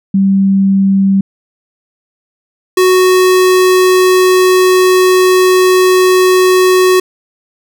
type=tone pair in turn; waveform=sine / square; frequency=194.7 / 369.6 Hz; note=G3 / F#4; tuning=-12 / -2 cents; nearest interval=major seventh; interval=1110 cents; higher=second; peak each=-6 dBFS; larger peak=neither; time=0.14-1.21 / 2.77-7 s; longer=second; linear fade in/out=5 ms; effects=none